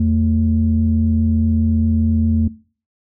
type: tone pair together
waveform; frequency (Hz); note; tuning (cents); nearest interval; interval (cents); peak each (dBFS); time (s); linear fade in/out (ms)
sine; 83.83 / 223.8; E2 / A3; +30 / +30; octave + perfect fourth; 1700; -15; 0-2.48; 5
effects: noise-tail reverb RT60 0.4 s tail -19 dB re dry + tanh soft clip ceiling -5 dBFS